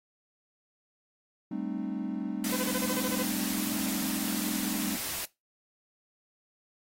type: chord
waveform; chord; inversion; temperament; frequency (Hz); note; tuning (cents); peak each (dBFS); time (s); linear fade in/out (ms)
triangle; A half-diminished seventh; third; equal with one note detuned; 196 / 220 / 261.6 / 304.2; G3 / A3 / C4 / Eb4; 0 / 0 / 0 / -39; -35; 1.51-4.96; 5
type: noise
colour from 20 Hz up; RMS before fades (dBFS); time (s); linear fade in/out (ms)
white; -35; 2.44-5.25; 2
type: tone bursts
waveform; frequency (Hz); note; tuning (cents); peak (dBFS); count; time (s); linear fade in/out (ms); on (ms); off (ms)
sawtooth; 507; B4; +45; -29; 10; 2.52-3.229; 5; 43; 31
effects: noise-tail reverb RT60 0.2 s tail -19 dB re dry + AAC 48 kbps